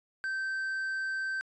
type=tone; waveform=triangle; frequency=1554 Hz; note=G6; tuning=16 cents flat; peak=-29 dBFS; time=0.24-1.41 s; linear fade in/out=0 ms; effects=resampled to 22050 Hz